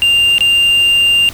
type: tone with dropouts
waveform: triangle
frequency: 2794 Hz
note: F7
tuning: in tune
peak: -6 dBFS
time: 0.02-1.29 s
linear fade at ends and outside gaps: 0 ms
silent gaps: 0.382-0.407 s
effects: added 98 Hz sine -38 dBFS peak until 1.33 s + pink hiss -32 dBFS RMS until 1.33 s